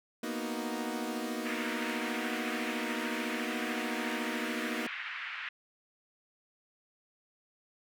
sawtooth chord, B major seventh, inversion third, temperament equal, 233.1 / 246.9 / 311.1 / 370 Hz, A#3 / B3 / D#4 / F#4, 0 / 0 / 0 / 0 cents, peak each -34 / -36 / -35 / -39 dBFS, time 0.23-4.87 s, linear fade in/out 5 ms
pink band-pass noise, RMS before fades -40 dBFS, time 1.45-5.49 s, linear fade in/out 5 ms, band 1500 to 2600 Hz, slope 24 dB/octave
effects none

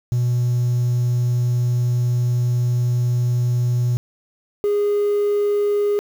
triangle tone pair in turn, 122 / 411.3 Hz, B2 / G#4, -21 / -17 cents, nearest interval octave + major sixth, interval 2104 cents, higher second, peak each -13 dBFS, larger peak neither, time 0.12-3.97 / 4.64-5.99 s, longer first, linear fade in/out 0 ms, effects tanh soft clip ceiling -11 dBFS + 7-bit

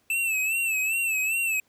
square tone with vibrato, 2637 Hz, E7, in tune, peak -24 dBFS, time 0.1-1.6 s, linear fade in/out 2 ms, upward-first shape sine, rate 2.5 Hz, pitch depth 75 cents each way, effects pink hiss -67 dBFS RMS until 1.68 s + high-pass 80 Hz 12 dB/octave

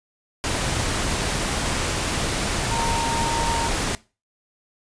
sine tone in noise, 923 Hz, A#5, 17 cents flat, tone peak -25 dBFS, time 2.71-3.68 s, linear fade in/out 0 ms, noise pink, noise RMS -24 dBFS, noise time 0.44-3.95 s, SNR -4 dB, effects noise-tail reverb RT60 0.3 s tail -20 dB re dry + resampled to 22050 Hz

